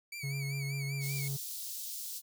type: tone with vibrato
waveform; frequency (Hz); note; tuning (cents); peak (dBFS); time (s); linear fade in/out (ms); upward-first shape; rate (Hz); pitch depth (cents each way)
sawtooth; 2272; C#7; +42; -37; 0.12-1.28; 5; sine; 5.1; 77
type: tone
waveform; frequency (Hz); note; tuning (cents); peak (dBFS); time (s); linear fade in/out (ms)
triangle; 138.59; C#3; 0; -32; 0.23-1.37; 10
type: high-pass noise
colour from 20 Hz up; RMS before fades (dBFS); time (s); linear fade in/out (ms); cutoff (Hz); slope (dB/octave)
white; -41; 1-2.22; 50; 3900; 24
effects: none